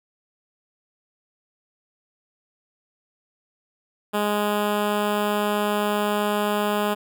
10% pulse tone with notch filter, 207.7 Hz, G#3, in tune, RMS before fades -23 dBFS, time 4.13-6.95 s, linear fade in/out 20 ms, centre 5800 Hz, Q 1, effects none

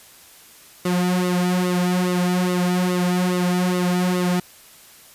sawtooth tone with flanger, 180 Hz, F#3, 47 cents flat, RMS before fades -20 dBFS, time 0.85-4.4 s, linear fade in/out 5 ms, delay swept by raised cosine 1.2 to 3.7 ms, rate 2.4 Hz, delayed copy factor -0.75, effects white hiss -47 dBFS RMS until 5.14 s + resampled to 32000 Hz

